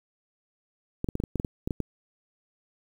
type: clicks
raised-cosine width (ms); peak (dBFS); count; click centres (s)
3; -15; 11; 1.044 / 1.088 / 1.154 / 1.201 / 1.238 / 1.357 / 1.399 / 1.448 / 1.675 / 1.708 / 1.803
effects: 8-bit